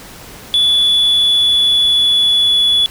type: tone with pitch glide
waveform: sine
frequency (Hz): 3440 to 3418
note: A7 to G#7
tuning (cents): -40 to +49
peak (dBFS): -7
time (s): 0.54-2.86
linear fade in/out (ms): 0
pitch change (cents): -11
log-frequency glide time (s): 0.66-2.6
effects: tanh soft clip ceiling -7 dBFS + pink hiss -35 dBFS RMS until 2.9 s